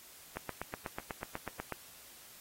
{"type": "click train", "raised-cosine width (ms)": 0.5, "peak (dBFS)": -23, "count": 12, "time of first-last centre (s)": [0.37, 1.723], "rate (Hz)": 8.13, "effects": ["white hiss -55 dBFS RMS until 2.4 s", "AAC 48 kbps"]}